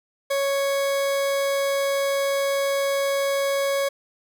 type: tone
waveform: 40% pulse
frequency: 554.4 Hz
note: C#5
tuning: in tune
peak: -20 dBFS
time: 0.3-3.89 s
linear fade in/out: 10 ms
effects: none